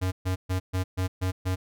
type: tone bursts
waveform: square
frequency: 92.7 Hz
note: F#2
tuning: 4 cents sharp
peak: -25 dBFS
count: 7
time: 0.01-1.56 s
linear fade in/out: 20 ms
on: 110 ms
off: 130 ms
effects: none